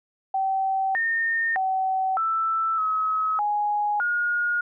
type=tone with pitch steps; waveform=sine; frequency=770 / 1827 / 760 / 1325 / 1280 / 831 / 1433 Hz; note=G5 / A#6 / F#5 / E6 / D#6 / G#5 / F6; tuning=-31 / -35 / +46 / +9 / +49 / +1 / +44 cents; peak=-21 dBFS; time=0.34-4.61 s; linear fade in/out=5 ms; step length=610 ms; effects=none